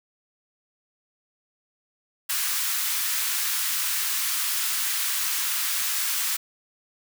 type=high-pass noise; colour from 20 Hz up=white; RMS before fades=-26 dBFS; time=2.29-6.37 s; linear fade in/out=10 ms; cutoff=1100 Hz; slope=24 dB/octave; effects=none